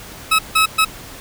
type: tone bursts at uneven times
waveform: 20% pulse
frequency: 1290 Hz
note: E6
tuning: 38 cents flat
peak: -6 dBFS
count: 3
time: 0.31-0.39 / 0.55-0.66 / 0.78-0.85 s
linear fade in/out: 10 ms
effects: pink hiss -36 dBFS RMS until 1.2 s